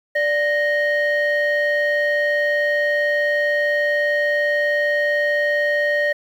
sine tone pair together, 587.3 / 1864.7 Hz, D5 / A#6, 0 / 0 cents, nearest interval octave + minor sixth, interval 2000 cents, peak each -17 dBFS, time 0.15-6.13 s, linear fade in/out 10 ms, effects tanh soft clip ceiling -13 dBFS + 8-bit

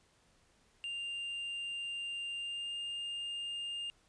triangle tone with pitch glide, 2794 to 2812 Hz, F7 to F7, 0 to +11 cents, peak -36 dBFS, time 0.84-3.9 s, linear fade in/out 0 ms, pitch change +11 cents, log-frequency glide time 2.36-2.74 s, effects pink hiss -69 dBFS RMS until 4.08 s + resampled to 22050 Hz

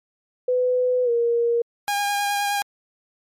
sine tone with pitch glide, 501 to 470.2 Hz, B4 to A#4, +25 to +15 cents, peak -17 dBFS, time 0.48-1.62 s, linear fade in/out 5 ms, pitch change -110 cents, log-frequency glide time 1.04-1.1 s
sawtooth tone with vibrato, 812 Hz, G#5, 39 cents flat, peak -17 dBFS, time 1.88-2.62 s, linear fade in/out 0 ms, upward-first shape sine, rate 9.6 Hz, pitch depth 14 cents each way
effects MP3 64 kbps

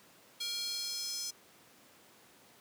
square tone with high-pass filter sweep, 469.2 Hz, A#4, 11 cents sharp, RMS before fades -38 dBFS, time 0.4-1.31 s, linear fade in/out 10 ms, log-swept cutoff 3700 to 5600 Hz, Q 3.9, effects pink hiss -60 dBFS RMS until 2.6 s + high-pass 200 Hz 12 dB/octave

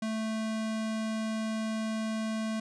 square tone, 220 Hz, A3, in tune, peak -31 dBFS, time 0.02-2.6 s, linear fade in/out 5 ms, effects resampled to 22050 Hz

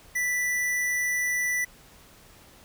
square tone, 1975.5 Hz, B6, in tune, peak -25 dBFS, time 0.15-1.65 s, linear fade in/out 10 ms, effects pink hiss -53 dBFS RMS until 2.64 s

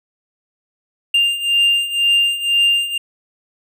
triangle beating tone pair, 2796 / 2798 Hz, F7 / F7, +1 / +3 cents, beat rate 2 Hz, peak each -17 / -13 dBFS, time 1.14-2.98 s, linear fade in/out 5 ms, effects none

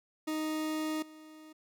40% pulse tone with level steps, 311.1 Hz, D#4, in tune, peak -31 / -49 dBFS, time 0.27-1.53 s, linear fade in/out 10 ms, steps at 1.02 s, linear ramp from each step 5 ms, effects none

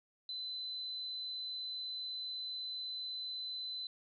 sine tone, 4028 Hz, B7, 33 cents sharp, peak -39 dBFS, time 0.29-3.87 s, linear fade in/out 2 ms, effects none

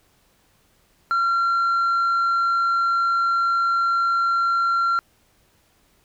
sine tone with tanh clipping, 1371 Hz, F6, 32 cents flat, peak -18 dBFS, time 1.11-4.99 s, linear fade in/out 0 ms, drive 2 dB, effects pink hiss -61 dBFS RMS until 6.04 s

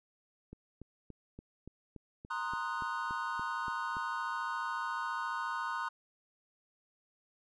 click train, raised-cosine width 3 ms, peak -34 dBFS, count 13, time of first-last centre 0.53-3.968 s, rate 3.49 Hz
triangle chord, C half-diminished seventh, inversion third, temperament equal, 932.3 / 1046.5 / 1244.5 / 1480 Hz, Bb5 / C6 / Eb6 / Gb6, 0 / 0 / 0 / 0 cents, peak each -38 dBFS, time 2.3-5.89 s, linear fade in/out 10 ms
effects resampled to 24000 Hz

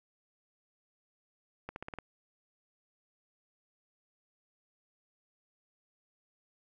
accelerating click train, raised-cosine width 0.5 ms, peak -25 dBFS, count 6, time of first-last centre 1.69-1.987 s, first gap 71 ms, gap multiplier 0.91, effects 11-bit

